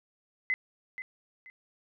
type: tone with echo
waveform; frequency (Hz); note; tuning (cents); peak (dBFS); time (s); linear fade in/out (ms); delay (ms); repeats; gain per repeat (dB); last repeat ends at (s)
sine; 2038; C7; -46; -25; 0.5-0.54; 0; 480; 2; -11; 1.5
effects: none